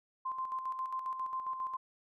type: tone with tremolo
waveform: sine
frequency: 1043 Hz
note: C6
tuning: 6 cents flat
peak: -33 dBFS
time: 0.25-1.77 s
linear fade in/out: 10 ms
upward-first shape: square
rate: 7.4 Hz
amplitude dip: 50%
effects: none